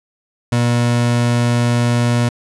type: tone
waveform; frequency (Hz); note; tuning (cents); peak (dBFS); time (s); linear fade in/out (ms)
30% pulse; 120; B2; -49; -10; 0.52-2.29; 5
effects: resampled to 24000 Hz